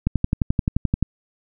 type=click train; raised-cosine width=5 ms; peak=-6 dBFS; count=12; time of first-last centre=0.07-1.027 s; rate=11.5 Hz; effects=none